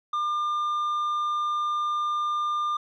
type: tone with tanh clipping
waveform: sine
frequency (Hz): 1200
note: D6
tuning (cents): +37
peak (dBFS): -25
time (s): 0.13-2.77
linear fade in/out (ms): 5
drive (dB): 5
effects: none